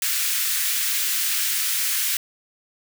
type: high-pass noise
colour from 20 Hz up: white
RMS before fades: -23 dBFS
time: 0.02-2.17 s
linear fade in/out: 2 ms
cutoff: 1500 Hz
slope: 24 dB/octave
effects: none